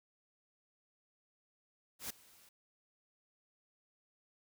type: noise with ADSR envelope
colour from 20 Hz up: white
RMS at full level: -40 dBFS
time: 1.99-2.49 s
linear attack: 110 ms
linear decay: 7 ms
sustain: -23 dB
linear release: 3 ms
effects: none